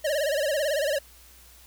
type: tone with vibrato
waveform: square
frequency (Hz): 587.3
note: D5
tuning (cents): 0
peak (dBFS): -24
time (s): 0.04-0.99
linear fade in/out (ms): 10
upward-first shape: sine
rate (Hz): 18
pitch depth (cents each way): 130
effects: added 60 Hz sine -54 dBFS peak until 1.66 s + white hiss -53 dBFS RMS until 1.66 s